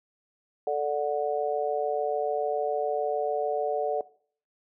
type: chord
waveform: sine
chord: D major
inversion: second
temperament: just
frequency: 440.5 / 587.3 / 734.2 Hz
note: A4 / D5 / F#5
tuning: +2 / 0 / -14 cents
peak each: -29 dBFS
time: 0.67-4.01 s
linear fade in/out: 2 ms
effects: noise-tail reverb RT60 0.5 s tail -20 dB re dry